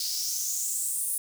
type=noise with high-pass filter sweep; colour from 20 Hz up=white; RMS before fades=-30 dBFS; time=0-1.18 s; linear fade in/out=2 ms; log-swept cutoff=4700 to 10000 Hz; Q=4.8; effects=none